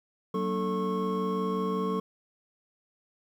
triangle tone cluster, 187.9 / 233.4 / 292.8 / 441.8 / 1090 Hz, F#3 / A#3 / D4 / A4 / C#6, +27 / +2 / -5 / +7 / -29 cents, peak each -29 / -36 / -37 / -29 / -32 dBFS, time 0.34-2 s, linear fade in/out 5 ms, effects 10-bit

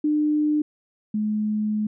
sine tone pair in turn, 300.8 / 212.7 Hz, D4 / G#3, +42 / +42 cents, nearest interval tritone, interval 600 cents, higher first, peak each -18 / -21 dBFS, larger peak first, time 0.04-0.62 / 1.14-1.87 s, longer second, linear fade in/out 5 ms, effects none

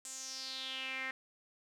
sawtooth tone with band-pass filter sweep, 263 Hz, C4, 9 cents sharp, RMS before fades -42 dBFS, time 0.05-1.11 s, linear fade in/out 2 ms, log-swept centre 7900 to 1900 Hz, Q 4.9, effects none

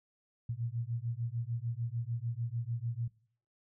sine beating tone pair, 114.2 / 120.9 Hz, A#2 / B2, -35 / -36 cents, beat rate 6.7 Hz, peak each -37 / -37 dBFS, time 0.49-3.08 s, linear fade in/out 5 ms, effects noise-tail reverb RT60 0.5 s tail -19 dB re dry

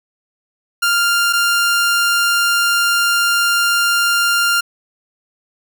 sawtooth tone pair in turn, 1396.9 / 1396.9 Hz, F6 / F6, 0 / 0 cents, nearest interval unison, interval 0 cents, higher neither, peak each -9 dBFS, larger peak neither, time 0.82-1.33 / 1.33-4.61 s, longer second, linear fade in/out 10 ms, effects none

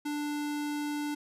square tone, 294.6 Hz, D4, 6 cents sharp, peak -32 dBFS, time 0.05-1.15 s, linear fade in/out 10 ms, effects resampled to 32000 Hz

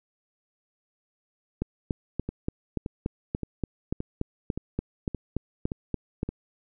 two click trains, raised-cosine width 3 ms, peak -18 / -14 dBFS, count 8 / 17, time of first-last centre 2.29-6.29 / 1.62-6.231 s, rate 1.75 / 3.47 Hz, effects none

